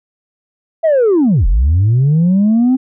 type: linear two-way sweep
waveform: sine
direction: down then up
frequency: 670 to 37.6 to 264.6 Hz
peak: -6 dBFS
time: 0.83-2.77 s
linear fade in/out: 20 ms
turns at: 1.47 s
effects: tanh soft clip ceiling -6 dBFS